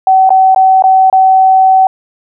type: tone with dropouts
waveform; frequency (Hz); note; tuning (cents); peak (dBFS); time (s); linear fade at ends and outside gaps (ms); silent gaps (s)
sine; 760; F#5; +46; -3; 0.07-1.87; 2; 0.293-0.304 / 0.547-0.561 / 0.823-0.839 / 1.1-1.127
effects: none